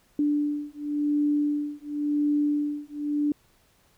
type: beating tone pair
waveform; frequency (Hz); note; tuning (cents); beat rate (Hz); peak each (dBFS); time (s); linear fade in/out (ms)
sine; 293.3 / 294.23; D4 / D4; -2 / +3; 0.93; -26; 0.19-3.32; 2
effects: pink hiss -63 dBFS RMS until 3.97 s